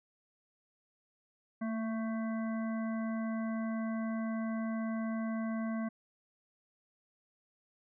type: harmonic tone with a mistuned harmonic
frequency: 221.8 Hz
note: A3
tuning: 14 cents sharp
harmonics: 1 / 3 / 5 / 7 / 9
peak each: -33 / -43 / -47 / -50 / -52 dBFS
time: 1.61-5.89 s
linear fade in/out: 10 ms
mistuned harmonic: 1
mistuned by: +21 cents
effects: none